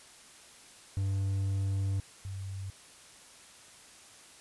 triangle / sine tone pair in turn, 97.6 / 96.59 Hz, G2 / G2, -7 / -25 cents, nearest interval unison, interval 18 cents, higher first, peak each -26 / -36 dBFS, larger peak first, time 0.97-2 / 2.25-2.7 s, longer first, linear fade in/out 0 ms, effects white hiss -54 dBFS RMS until 4.4 s + resampled to 24000 Hz

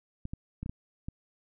clicks, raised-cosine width 5 ms, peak -24 dBFS, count 6, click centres 0.254 / 0.335 / 0.63 / 0.661 / 0.695 / 1.085 s, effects none

